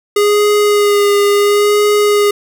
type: tone with vibrato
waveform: square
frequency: 411.2 Hz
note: G#4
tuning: 17 cents flat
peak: -9 dBFS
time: 0.16-2.31 s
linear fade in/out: 5 ms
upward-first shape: sine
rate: 0.72 Hz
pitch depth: 20 cents each way
effects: none